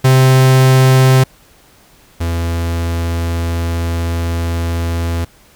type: tone pair in turn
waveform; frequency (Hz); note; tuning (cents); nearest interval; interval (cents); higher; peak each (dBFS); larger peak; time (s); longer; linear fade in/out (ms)
45% pulse; 130.81 / 84.22; C3 / E2; 0 / +38; minor sixth; 762; first; -6 / -15; first; 0.04-1.24 / 2.2-5.25; second; 10
effects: pink hiss -47 dBFS RMS until 5.55 s